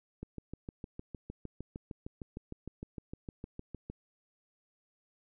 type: click train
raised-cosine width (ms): 3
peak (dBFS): -28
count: 25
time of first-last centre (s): 0.23-3.9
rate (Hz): 6.54
effects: none